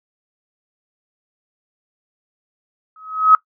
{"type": "tone with exponential growth", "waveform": "sine", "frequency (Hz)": 1275, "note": "D#6", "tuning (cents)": 42, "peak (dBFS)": -3, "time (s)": [2.96, 3.35], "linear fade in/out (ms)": 2, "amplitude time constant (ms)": 83, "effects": ["noise-tail reverb RT60 0.1 s tail -20 dB re dry"]}